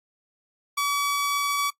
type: tone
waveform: sawtooth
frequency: 1141 Hz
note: C#6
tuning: 50 cents sharp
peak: -19 dBFS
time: 0.77-1.7 s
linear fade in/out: 10 ms
effects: noise-tail reverb RT60 0.1 s tail -20 dB re dry + AAC 48 kbps